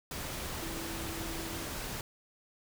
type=tone in noise; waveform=sine; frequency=330 Hz; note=E4; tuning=2 cents sharp; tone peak=-43 dBFS; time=0.62-1.66 s; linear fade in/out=2 ms; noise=pink; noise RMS=-39 dBFS; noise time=0.11-2.01 s; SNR=-7 dB; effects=none